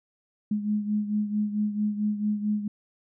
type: beating tone pair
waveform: sine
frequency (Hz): 208.9 / 213.4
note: G#3 / G#3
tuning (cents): +10 / +47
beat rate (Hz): 4.5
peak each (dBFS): -25 / -31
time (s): 0.51-2.68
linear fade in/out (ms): 5
effects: none